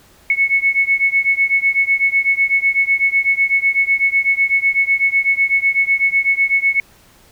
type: beating tone pair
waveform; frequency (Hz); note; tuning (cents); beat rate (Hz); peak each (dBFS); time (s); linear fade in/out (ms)
sine; 2200 / 2208; C#7 / C#7; -14 / -7; 8; -15 / -16; 0.3-6.8; 2
effects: pink hiss -49 dBFS RMS until 7.31 s